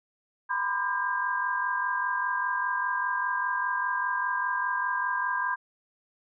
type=tone cluster; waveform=sine; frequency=975 / 1020 / 1195 / 1602 Hz; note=B5 / C6 / D6 / G6; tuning=-23 / -44 / +30 / +37 cents; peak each=-33 / -30 / -38 / -29 dBFS; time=0.49-5.56 s; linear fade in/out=20 ms; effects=none